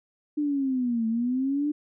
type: linear two-way sweep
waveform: sine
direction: down then up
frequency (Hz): 300.9 to 221.4 to 300.9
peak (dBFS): -23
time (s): 0.37-1.72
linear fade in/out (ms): 10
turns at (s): 1.07
effects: none